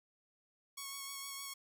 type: tone with vibrato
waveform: 5% pulse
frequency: 1105 Hz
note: C#6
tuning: 6 cents flat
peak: -31 dBFS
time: 0.77-1.54 s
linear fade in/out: 10 ms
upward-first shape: sine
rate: 6.5 Hz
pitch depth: 17 cents each way
effects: none